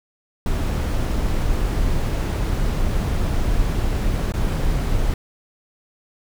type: noise with dropouts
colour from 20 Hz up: brown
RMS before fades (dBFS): -20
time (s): 0.46-5.14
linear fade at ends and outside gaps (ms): 2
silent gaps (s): 4.322-4.338
effects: none